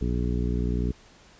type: harmonic tone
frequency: 60.3 Hz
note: B1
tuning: 41 cents flat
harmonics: 1 / 2 / 3 / 4 / 5 / 6 / 7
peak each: -26 / -31 / -31 / -33 / -36 / -39 / -37 dBFS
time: 0.01-0.92 s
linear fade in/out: 5 ms
effects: pink hiss -54 dBFS RMS until 1.39 s + resampled to 16000 Hz

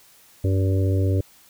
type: harmonic tone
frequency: 95.7 Hz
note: G2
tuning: 41 cents flat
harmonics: 1 / 3 / 4 / 5 / 6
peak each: -18 / -28 / -30 / -32 / -34 dBFS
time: 0.44-1.21 s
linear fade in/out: 5 ms
effects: white hiss -53 dBFS RMS until 1.49 s

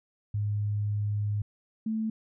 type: tone pair in turn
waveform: sine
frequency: 103.83 / 220 Hz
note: G#2 / A3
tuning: 0 / 0 cents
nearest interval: octave + minor second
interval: 1300 cents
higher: second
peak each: -26 / -27 dBFS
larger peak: first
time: 0.34-1.42 / 1.86-2.1 s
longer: first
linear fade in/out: 5 ms
effects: none

